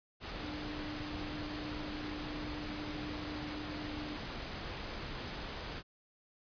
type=tone in noise; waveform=sine; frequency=300 Hz; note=D4; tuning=37 cents sharp; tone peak=-42 dBFS; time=0.39-4.18 s; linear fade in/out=50 ms; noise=pink; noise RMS=-42 dBFS; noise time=0.2-5.83 s; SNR=-3 dB; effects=resampled to 11025 Hz